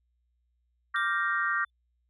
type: chord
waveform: sine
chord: G minor seventh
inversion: second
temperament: equal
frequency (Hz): 1174.7 / 1396.9 / 1568 / 1864.7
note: D6 / F6 / G6 / Bb6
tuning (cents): 0 / 0 / 0 / 0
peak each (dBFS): -31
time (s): 0.94-1.65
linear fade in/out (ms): 10
type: tone with exponential decay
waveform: triangle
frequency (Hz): 3520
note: A7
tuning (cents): 0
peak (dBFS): -36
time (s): 0.96-1.7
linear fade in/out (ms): 0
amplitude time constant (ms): 160
effects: added 60 Hz sine -70 dBFS peak until 2.09 s